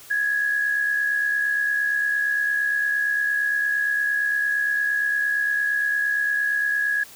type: tone pair together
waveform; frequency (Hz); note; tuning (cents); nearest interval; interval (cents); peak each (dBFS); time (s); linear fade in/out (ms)
sine; 1664.3 / 1733; G#6 / A6; +3 / -27; minor second; 70; -20 / -30; 0.1-7.04; 10
effects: white hiss -45 dBFS RMS until 7.15 s